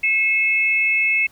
sine tone pair together, 2169 / 2607 Hz, C#7 / E7, -38 / -20 cents, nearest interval minor third, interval 318 cents, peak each -18 dBFS, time 0.03-1.27 s, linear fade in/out 10 ms, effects pink hiss -53 dBFS RMS until 1.31 s

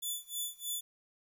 10% pulse tone with tremolo, 3476 Hz, A7, 22 cents flat, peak -26 dBFS, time 0.02-0.81 s, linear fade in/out 10 ms, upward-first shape sine, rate 3.2 Hz, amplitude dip 95%, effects 11-bit

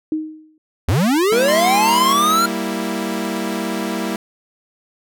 sine tone with exponential decay, 311.9 Hz, D#4, 4 cents sharp, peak -15 dBFS, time 0.12-0.58 s, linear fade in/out 2 ms, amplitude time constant 99 ms
square linear sweep, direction up, 69.3 to 1395 Hz, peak -14 dBFS, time 0.88-2.46 s, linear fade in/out 5 ms
sawtooth chord, E diminished, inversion first, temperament equal, 196 / 233.1 / 329.6 Hz, G3 / Bb3 / E4, 0 / 0 / 0 cents, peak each -21 dBFS, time 1.32-4.16 s, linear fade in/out 2 ms
sawtooth tone with vibrato, 1043 Hz, C6, 6 cents flat, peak -17 dBFS, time 1.48-2.13 s, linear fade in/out 5 ms, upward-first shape sine, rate 13 Hz, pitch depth 17 cents each way
effects none

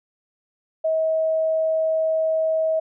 sine tone, 639 Hz, D#5, 46 cents sharp, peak -18 dBFS, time 0.84-2.8 s, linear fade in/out 10 ms, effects none

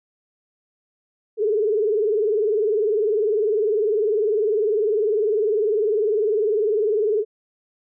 sine tone with vibrato, 424.3 Hz, G#4, 37 cents sharp, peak -17 dBFS, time 1.37-7.25 s, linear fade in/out 50 ms, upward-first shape sine, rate 20 Hz, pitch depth 110 cents each way, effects none

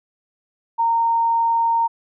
sine tone, 922 Hz, A#5, 19 cents flat, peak -15 dBFS, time 0.78-1.88 s, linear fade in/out 20 ms, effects none

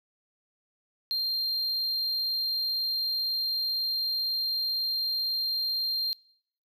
triangle tone, 4186 Hz, C8, in tune, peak -25 dBFS, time 1.11-6.13 s, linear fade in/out 0 ms, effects noise-tail reverb RT60 0.7 s tail -25 dB re dry

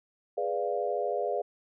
sine chord, G# diminished seventh, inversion none, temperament equal, 415.3 / 493.9 / 587.3 / 698.5 Hz, G#4 / B4 / D5 / F5, 0 / 0 / 0 / 0 cents, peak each -33 dBFS, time 0.37-1.42 s, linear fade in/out 10 ms, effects none

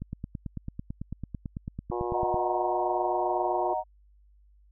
click train, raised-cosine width 5 ms, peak -22 dBFS, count 22, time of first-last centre 0.02-2.343 s, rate 9.04 Hz
harmonic tone, 120 Hz, B2, 49 cents flat, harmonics 3 / 4 / 5 / 6 / 7 / 8 / 9, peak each -31 / -37 / -41 / -37 / -38 / -39 / -41 dBFS, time 1.91-3.74 s, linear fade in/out 10 ms
sine chord, D# minor, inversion none, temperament equal, 622.3 / 740 / 932.3 Hz, D#5 / F#5 / A#5, 0 / 0 / 0 cents, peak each -32 / -30 / -32 dBFS, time 2.11-3.84 s, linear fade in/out 50 ms
effects added 50 Hz sine -56 dBFS peak until 4.71 s

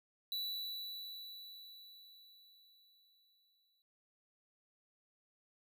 square tone with exponential decay, 3951 Hz, B7, in tune, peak -37 dBFS, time 0.32-3.82 s, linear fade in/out 1 ms, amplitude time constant 760 ms, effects none

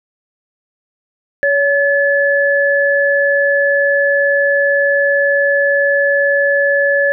sine tone pair together, 563.5 / 1721 Hz, C#5 / A6, +28 / -39 cents, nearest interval octave + perfect fifth, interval 1933 cents, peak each -13 dBFS, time 1.43-7.12 s, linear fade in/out 0 ms, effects none

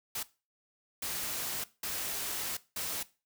white noise bursts at uneven times, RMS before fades -36 dBFS, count 4, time 0.15-0.23 / 1.02-1.64 / 1.83-2.57 / 2.76-3.03 s, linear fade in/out 5 ms, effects noise-tail reverb RT60 0.3 s tail -18 dB re dry

